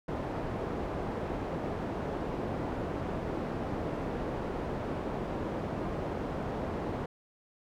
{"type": "low-pass noise", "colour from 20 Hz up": "white", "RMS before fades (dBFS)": -35, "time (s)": [0.08, 7.06], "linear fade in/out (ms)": 5, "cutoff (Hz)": 560, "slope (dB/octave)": 12, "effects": []}